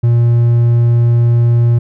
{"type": "tone", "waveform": "triangle", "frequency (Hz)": 118.4, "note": "A#2", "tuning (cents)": 27, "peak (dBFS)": -5, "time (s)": [0.03, 1.79], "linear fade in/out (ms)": 10, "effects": []}